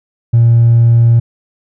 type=tone with hard clipping; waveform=sine; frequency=117.1 Hz; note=A#2; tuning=8 cents sharp; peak=-5 dBFS; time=0.33-1.2 s; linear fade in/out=10 ms; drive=1 dB; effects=none